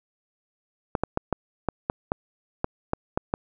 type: clicks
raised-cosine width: 1 ms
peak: -9 dBFS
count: 11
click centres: 0.952 / 1.036 / 1.174 / 1.327 / 1.687 / 1.899 / 2.119 / 2.644 / 2.934 / 3.175 / 3.339 s
effects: none